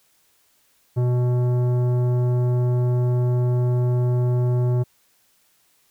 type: tone with tanh clipping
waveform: triangle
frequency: 123.47 Hz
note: B2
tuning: in tune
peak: -19 dBFS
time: 0.96-4.84 s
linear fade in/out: 20 ms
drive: 17 dB
effects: white hiss -62 dBFS RMS until 5.9 s